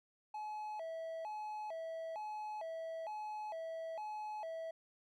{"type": "tone with vibrato", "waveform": "triangle", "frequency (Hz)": 745, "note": "F#5", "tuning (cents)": 12, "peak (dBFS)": -39, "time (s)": [0.34, 4.71], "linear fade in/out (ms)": 5, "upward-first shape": "square", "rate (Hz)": 1.1, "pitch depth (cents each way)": 230, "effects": []}